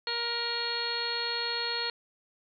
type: harmonic tone with a mistuned harmonic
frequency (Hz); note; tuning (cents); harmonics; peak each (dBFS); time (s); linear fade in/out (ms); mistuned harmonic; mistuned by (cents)
471.1; A#4; +18; 1 / 2 / 3 / 4 / 5 / 6 / 7 / 8 / 9; -39 / -39 / -39 / -39 / -42 / -42 / -43 / -42 / -32; 0.07-1.9; 2; 9; +24
effects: none